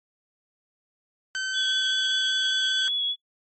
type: tone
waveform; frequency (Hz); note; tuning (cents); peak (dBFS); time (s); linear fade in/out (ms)
sawtooth; 1538; G6; -33; -23; 1.35-2.88; 0
type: tone with vibrato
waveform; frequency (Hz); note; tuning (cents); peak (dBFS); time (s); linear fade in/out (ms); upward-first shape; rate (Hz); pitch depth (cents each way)
sine; 3371; G#7; +25; -23; 1.53-3.16; 50; sine; 5.1; 15
effects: noise-tail reverb RT60 0.1 s tail -24 dB re dry + MP3 32 kbps